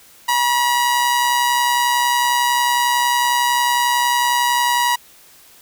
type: tone with amplitude modulation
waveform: sawtooth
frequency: 964 Hz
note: B5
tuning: 42 cents flat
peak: -9 dBFS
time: 0.28-4.96 s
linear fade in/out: 10 ms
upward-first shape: sine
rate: 131 Hz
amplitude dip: 40%
effects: white hiss -47 dBFS RMS until 5.61 s